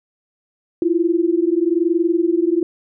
sine tone pair together, 329.6 / 350.6 Hz, E4 / F4, 0 / +7 cents, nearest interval minor second, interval 107 cents, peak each -17 dBFS, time 0.82-2.63 s, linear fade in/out 2 ms, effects none

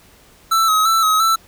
square tone with vibrato, 1300 Hz, E6, 24 cents flat, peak -13 dBFS, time 0.51-1.36 s, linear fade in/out 10 ms, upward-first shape square, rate 2.9 Hz, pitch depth 37 cents each way, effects pink hiss -49 dBFS RMS until 1.47 s

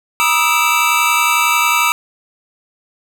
square tone cluster, 956 / 1229 / 1300 / 2310 / 2662 Hz, A#5 / D#6 / E6 / D7 / E7, +43 / -22 / -24 / -29 / +16 cents, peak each -19 dBFS, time 0.2-1.92 s, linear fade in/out 0 ms, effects none

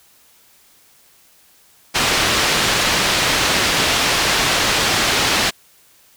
white low-pass noise, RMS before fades -17 dBFS, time 1.94-5.51 s, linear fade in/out 20 ms, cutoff 4300 Hz, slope 12 dB/octave, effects white hiss -52 dBFS RMS until 6.16 s

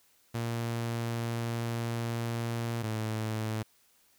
sawtooth tone pair in turn, 116.54 / 109.76 Hz, A#2 / A2, 0 / -4 cents, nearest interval minor second, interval 104 cents, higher first, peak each -27 dBFS, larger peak neither, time 0.34-2.83 / 2.83-3.63 s, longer first, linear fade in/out 10 ms, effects white hiss -66 dBFS RMS until 4.18 s

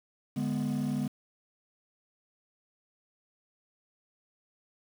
triangle chord, G# diminished, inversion second, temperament equal, 146.83 / 207.7 / 246.9 Hz, D3 / G#3 / B3, 0 / 0 / 0 cents, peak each -31 / -30 / -29 dBFS, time 0.36-1.08 s, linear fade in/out 10 ms, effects tanh soft clip ceiling -22 dBFS + 8-bit

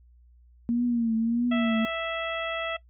sine tone with vibrato, 233.1 Hz, A#3, in tune, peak -22 dBFS, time 0.69-1.85 s, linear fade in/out 0 ms, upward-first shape triangle, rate 1.6 Hz, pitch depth 85 cents each way
harmonic tone, 659.3 Hz, E5, in tune, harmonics 1 / 2 / 3 / 4 / 5, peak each -31 / -34 / -36 / -37 / -38 dBFS, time 1.51-2.77 s, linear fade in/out 10 ms
effects noise-tail reverb RT60 0.1 s tail -19 dB re dry + added 60 Hz sine -53 dBFS peak until 2.89 s

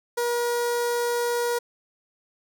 sawtooth tone with notch filter, 478.3 Hz, A#4, 44 cents sharp, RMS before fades -25 dBFS, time 0.17-1.59 s, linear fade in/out 10 ms, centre 2700 Hz, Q 1.4, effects none

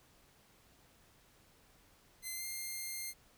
5% pulse tone with pitch glide, 2063 to 2109 Hz, C7 to C7, -25 to +13 cents, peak -30 dBFS, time 2.22-3.14 s, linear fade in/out 50 ms, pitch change +38 cents, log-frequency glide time 2.33-2.45 s, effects pink hiss -66 dBFS RMS until 3.37 s

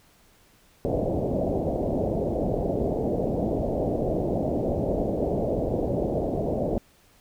white low-pass noise, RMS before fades -26 dBFS, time 0.85-6.78 s, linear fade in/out 0 ms, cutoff 670 Hz, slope 48 dB/octave, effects pink hiss -59 dBFS RMS until 7.2 s

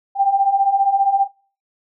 sine beating tone pair, 777 / 792 Hz, G5 / G5, -16 / +18 cents, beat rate 15 Hz, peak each -19 / -14 dBFS, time 0.15-1.28 s, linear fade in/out 50 ms, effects noise-tail reverb RT60 0.4 s tail -22 dB re dry

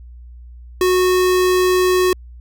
square tone, 366.7 Hz, F#4, 15 cents flat, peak -13 dBFS, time 0.81-2.13 s, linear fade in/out 2 ms, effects added 60 Hz sine -35 dBFS peak until 2.4 s

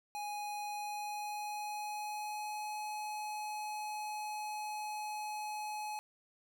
square tone with pitch glide, 830.6 to 846.6 Hz, G#5 to G#5, 0 to +33 cents, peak -39 dBFS, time 0.15-5.99 s, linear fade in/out 0 ms, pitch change +33 cents, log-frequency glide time 0.65-2.81 s, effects none

